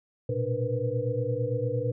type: tone cluster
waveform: sine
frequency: 116.5 / 125.3 / 296.2 / 472.3 / 499.1 Hz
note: A#2 / B2 / D4 / A#4 / B4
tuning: -1 / +25 / +15 / +23 / +18 cents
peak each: -31 / -32 / -39 / -32 / -31 dBFS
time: 0.29-1.92 s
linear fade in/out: 5 ms
effects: none